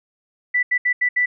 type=tone bursts at uneven times; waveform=sine; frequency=1975.5 Hz; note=B6; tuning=in tune; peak=-15 dBFS; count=5; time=0.54-0.63 / 0.71-0.78 / 0.85-0.93 / 1.01-1.09 / 1.16-1.26 s; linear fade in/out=10 ms; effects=none